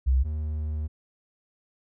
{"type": "tone pair in turn", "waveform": ["sine", "triangle"], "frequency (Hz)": [65, 76.57], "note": ["C2", "D#2"], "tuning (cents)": [-11, -27], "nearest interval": "minor third", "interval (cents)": 284, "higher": "second", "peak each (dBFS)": [-18, -25], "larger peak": "first", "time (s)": [[0.06, 0.24], [0.24, 0.88]], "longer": "second", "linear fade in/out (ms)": 20, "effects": []}